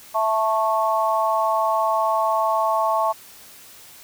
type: chord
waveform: sine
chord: A major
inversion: second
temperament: just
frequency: 660 / 880 / 1100 Hz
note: E5 / A5 / C#6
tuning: +2 / 0 / -14 cents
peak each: -22 dBFS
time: 0.14-3.13 s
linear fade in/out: 20 ms
effects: white hiss -45 dBFS RMS until 4.03 s